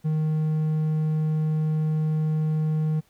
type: tone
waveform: triangle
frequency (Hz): 155.56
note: D#3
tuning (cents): 0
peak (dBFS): -19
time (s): 0.04-3.01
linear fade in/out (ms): 20
effects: pink hiss -63 dBFS RMS until 3.09 s